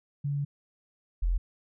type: tone pair in turn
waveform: sine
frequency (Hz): 142.6 / 42.93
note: C#3 / F1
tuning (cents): +49 / -29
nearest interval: octave + major sixth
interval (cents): 2078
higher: first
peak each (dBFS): -27 / -23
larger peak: second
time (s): 0.24-0.45 / 1.22-1.38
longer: first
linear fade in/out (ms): 10
effects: none